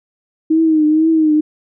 sine tone with vibrato, 313.9 Hz, D#4, 15 cents sharp, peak -9 dBFS, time 0.5-1.41 s, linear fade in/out 10 ms, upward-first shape triangle, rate 2.1 Hz, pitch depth 68 cents each way, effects none

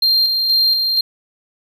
triangle tone with tremolo, 4186 Hz, C8, in tune, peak -10 dBFS, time 0.02-1.01 s, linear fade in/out 5 ms, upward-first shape square, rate 2.1 Hz, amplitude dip 35%, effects none

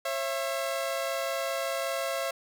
sawtooth tone pair together, 542.7 / 668 Hz, C#5 / E5, -37 / +23 cents, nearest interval major third, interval 360 cents, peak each -28 dBFS, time 0.05-2.31 s, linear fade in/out 5 ms, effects none

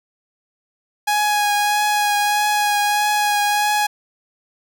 sawtooth tone with vibrato, 830.6 Hz, G#5, in tune, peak -12 dBFS, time 1.07-3.87 s, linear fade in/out 10 ms, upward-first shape triangle, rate 1.6 Hz, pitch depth 18 cents each way, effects none

